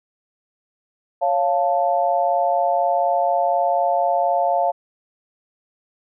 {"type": "chord", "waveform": "sine", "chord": "Db augmented", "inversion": "none", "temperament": "equal", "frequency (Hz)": [554.4, 698.5, 880], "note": ["Db5", "F5", "A5"], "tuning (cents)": [0, 0, 0], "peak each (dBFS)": [-22, -18, -23], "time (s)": [1.21, 4.72], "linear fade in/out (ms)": 20, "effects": []}